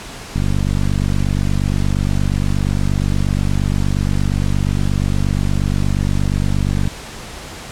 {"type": "click train", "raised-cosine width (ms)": 5, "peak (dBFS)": -6, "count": 317, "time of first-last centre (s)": [0.36, 6.875], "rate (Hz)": 48.5, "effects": ["pink hiss -32 dBFS RMS until 7.71 s", "low-pass 9000 Hz 12 dB/octave"]}